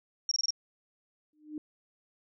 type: tone bursts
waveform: sine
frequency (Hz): 5588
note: F8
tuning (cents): 0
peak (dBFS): -26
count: 5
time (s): 0.29-0.506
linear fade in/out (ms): 2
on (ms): 24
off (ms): 24
type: tone with exponential growth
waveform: sine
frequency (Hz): 303.4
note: D#4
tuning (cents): -44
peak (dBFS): -32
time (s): 1.33-1.58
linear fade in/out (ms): 2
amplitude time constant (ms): 53
effects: none